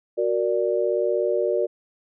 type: chord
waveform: sine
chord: Gb augmented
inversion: none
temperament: equal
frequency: 370 / 466.2 / 587.3 Hz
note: Gb4 / Bb4 / D5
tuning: 0 / 0 / 0 cents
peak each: -24 dBFS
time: 0.17-1.67 s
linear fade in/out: 20 ms
effects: none